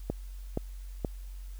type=click train; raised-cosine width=2 ms; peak=-16 dBFS; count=3; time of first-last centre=0.1-1.048 s; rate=2.11 Hz; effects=added 46 Hz sine -39 dBFS peak until 1.59 s + white hiss -60 dBFS RMS until 1.59 s